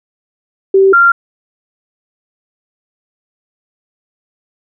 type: tone pair in turn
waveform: sine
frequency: 387.1 / 1385.9 Hz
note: G4 / F6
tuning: -22 / -14 cents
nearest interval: octave + minor seventh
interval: 2208 cents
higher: second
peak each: -4 dBFS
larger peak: neither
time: 0.74-0.93 / 0.93-1.12 s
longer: neither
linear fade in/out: 5 ms
effects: none